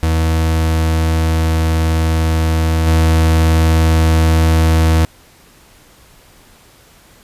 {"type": "tone with level steps", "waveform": "40% pulse", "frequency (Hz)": 80.6, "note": "E2", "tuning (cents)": -38, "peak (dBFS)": [-11, -8], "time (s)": [0.03, 5.05], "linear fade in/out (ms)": 0, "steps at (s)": 2.86, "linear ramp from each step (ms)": 20, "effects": ["pink hiss -46 dBFS RMS until 7.23 s", "resampled to 32000 Hz"]}